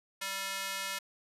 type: tone with high-pass filter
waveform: square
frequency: 194.8 Hz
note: G3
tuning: 11 cents flat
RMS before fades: -37 dBFS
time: 0.21-0.99 s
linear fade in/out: 10 ms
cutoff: 1600 Hz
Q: 0.76
effects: resampled to 32000 Hz